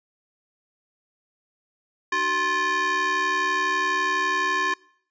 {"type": "ring-modulated tone", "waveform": "square", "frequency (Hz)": 341, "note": "F4", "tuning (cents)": -41, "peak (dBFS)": -19, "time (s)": [2.12, 4.74], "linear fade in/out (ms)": 5, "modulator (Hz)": 1400, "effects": ["noise-tail reverb RT60 0.6 s tail -24 dB re dry", "resampled to 16000 Hz"]}